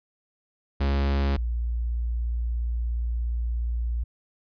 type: tone pair in turn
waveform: 45% pulse / sine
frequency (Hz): 69.3 / 58.52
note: C#2 / A#1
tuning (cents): 0 / +7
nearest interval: minor third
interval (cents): 293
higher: first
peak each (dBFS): -21 / -24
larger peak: first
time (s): 0.8-1.37 / 1.37-4.04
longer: second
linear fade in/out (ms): 10
effects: resampled to 11025 Hz